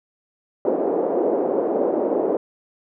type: band-pass noise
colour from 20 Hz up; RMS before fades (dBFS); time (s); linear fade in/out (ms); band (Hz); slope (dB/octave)
white; -21; 0.65-2.37; 2; 310 to 550; 24
effects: none